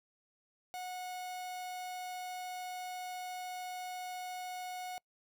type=tone; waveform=45% pulse; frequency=731 Hz; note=F#5; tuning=21 cents flat; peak=-40 dBFS; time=0.74-4.98 s; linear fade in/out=0 ms; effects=noise-tail reverb RT60 0.1 s tail -26 dB re dry